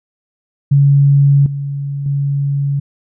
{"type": "tone with level steps", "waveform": "sine", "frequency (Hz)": 140.7, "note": "C#3", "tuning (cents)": 26, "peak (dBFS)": [-6, -18, -13], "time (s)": [0.71, 2.8], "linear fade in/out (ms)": 10, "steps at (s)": [1.46, 2.06], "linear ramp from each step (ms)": 2, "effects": []}